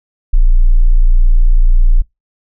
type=tone; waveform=sine; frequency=29.14 Hz; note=A#0; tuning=in tune; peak=-4 dBFS; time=0.33-2.02 s; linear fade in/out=10 ms; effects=noise-tail reverb RT60 0.2 s tail -25 dB re dry